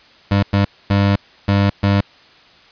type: tone bursts at uneven times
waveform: 25% pulse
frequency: 100 Hz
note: G2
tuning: 35 cents sharp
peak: -8 dBFS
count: 5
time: 0.31-0.43 / 0.53-0.65 / 0.9-1.16 / 1.48-1.7 / 1.83-2.01 s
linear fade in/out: 5 ms
effects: white hiss -47 dBFS RMS until 2.71 s + resampled to 11025 Hz